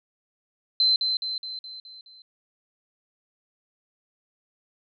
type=tone with echo; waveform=sine; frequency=4078 Hz; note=C8; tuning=45 cents flat; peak=-17 dBFS; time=0.8-0.96 s; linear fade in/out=2 ms; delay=210 ms; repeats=6; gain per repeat=-5 dB; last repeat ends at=2.22 s; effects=none